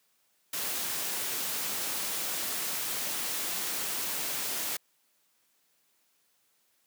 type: noise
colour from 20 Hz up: white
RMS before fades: -33 dBFS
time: 0.53-4.77 s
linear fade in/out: 5 ms
effects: white hiss -71 dBFS RMS until 6.86 s + high-pass 150 Hz 12 dB/octave